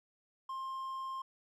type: tone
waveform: triangle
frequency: 1059 Hz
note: C6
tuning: 21 cents sharp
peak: -36 dBFS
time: 0.49-1.22 s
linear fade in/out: 5 ms
effects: none